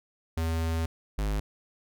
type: tone pair in turn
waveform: square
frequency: 81.8 / 51.53 Hz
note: E2 / G#1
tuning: -13 / -13 cents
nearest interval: minor sixth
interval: 800 cents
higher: first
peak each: -27 dBFS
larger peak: neither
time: 0.37-0.86 / 1.18-1.4 s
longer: first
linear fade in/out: 5 ms
effects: none